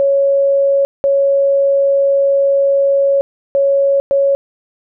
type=tone bursts at uneven times; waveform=sine; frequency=554.4 Hz; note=C#5; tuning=in tune; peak=-9 dBFS; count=4; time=0-0.85 / 1.04-3.21 / 3.55-4 / 4.11-4.35 s; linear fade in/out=0 ms; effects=none